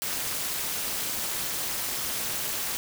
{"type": "noise with amplitude modulation", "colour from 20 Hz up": "white", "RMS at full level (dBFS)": -27, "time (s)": [0.02, 2.77], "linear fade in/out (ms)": 0, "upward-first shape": "sine", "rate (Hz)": 279, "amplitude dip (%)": 80, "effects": []}